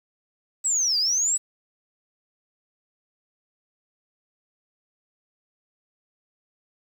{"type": "linear two-way sweep", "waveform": "sine", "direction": "down then up", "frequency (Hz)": [7970, 4634, 7970], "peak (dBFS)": -19, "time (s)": [0.64, 1.38], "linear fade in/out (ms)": 20, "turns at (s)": 0.98, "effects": ["tanh soft clip ceiling -15 dBFS", "8-bit"]}